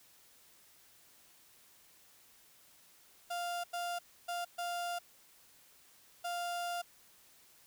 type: tone bursts at uneven times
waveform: 35% pulse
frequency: 698.5 Hz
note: F5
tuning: in tune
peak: -34 dBFS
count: 5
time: 3.3-3.64 / 3.73-3.99 / 4.28-4.45 / 4.58-4.99 / 6.24-6.82 s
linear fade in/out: 10 ms
effects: white hiss -63 dBFS RMS until 7.66 s